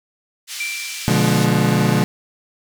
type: band-pass noise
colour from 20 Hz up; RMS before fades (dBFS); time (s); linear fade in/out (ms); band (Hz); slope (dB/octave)
white; -30; 0.47-1.48; 50; 2400 to 6800; 12
type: tone with exponential decay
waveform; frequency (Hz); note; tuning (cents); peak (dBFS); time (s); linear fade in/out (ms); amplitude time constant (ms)
sine; 2349; D7; 0; -21; 0.6-1.75; 5; 250
type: chord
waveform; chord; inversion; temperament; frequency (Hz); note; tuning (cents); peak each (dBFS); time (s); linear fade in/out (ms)
35% pulse; B diminished seventh; none; just; 123.47 / 148.16 / 177.8 / 213.4; B2 / D3 / F3 / Ab3; 0 / +16 / +31 / +47; -18; 1.08-2.04; 0
effects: none